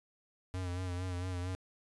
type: tone with vibrato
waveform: square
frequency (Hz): 90.5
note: F#2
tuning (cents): -38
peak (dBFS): -36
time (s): 0.54-1.55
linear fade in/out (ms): 0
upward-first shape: sine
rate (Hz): 4.4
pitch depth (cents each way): 46
effects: resampled to 24000 Hz